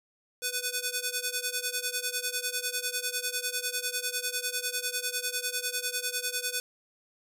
5% pulse ring-modulated tone, 996 Hz, B5, 14 cents sharp, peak -15 dBFS, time 0.42-6.6 s, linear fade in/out 0 ms, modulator 503 Hz, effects none

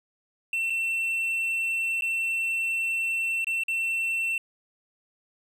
triangle tone with dropouts, 2695 Hz, E7, 38 cents sharp, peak -23 dBFS, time 0.53-4.38 s, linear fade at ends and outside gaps 2 ms, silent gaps 0.699-0.703 / 2.01-2.021 / 3.445-3.469 / 3.636-3.682 s, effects none

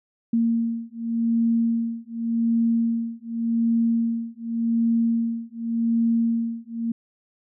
sine beating tone pair, 230 / 230.87 Hz, A#3 / A#3, -23 / -17 cents, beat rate 0.87 Hz, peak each -23 dBFS, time 0.33-6.92 s, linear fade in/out 5 ms, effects none

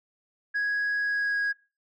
sine tone with pitch glide, 1661.2 to 1648.8 Hz, G#6 to G#6, 0 to -13 cents, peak -22 dBFS, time 0.54-1.53 s, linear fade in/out 20 ms, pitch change -13 cents, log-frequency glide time 0.99-1.42 s, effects noise-tail reverb RT60 0.3 s tail -20 dB re dry + tanh soft clip ceiling -23 dBFS

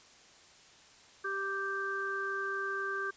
harmonic tone, 392 Hz, G4, in tune, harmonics 1 / 3 / 4, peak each -39 / -38 / -35 dBFS, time 1.24-3.11 s, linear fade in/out 10 ms, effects white hiss -58 dBFS RMS until 3.16 s + resampled to 16000 Hz

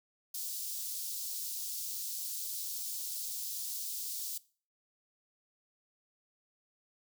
white high-pass noise, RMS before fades -39 dBFS, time 0.34-4.38 s, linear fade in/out 5 ms, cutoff 4200 Hz, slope 24 dB/octave, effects noise-tail reverb RT60 0.4 s tail -20 dB re dry

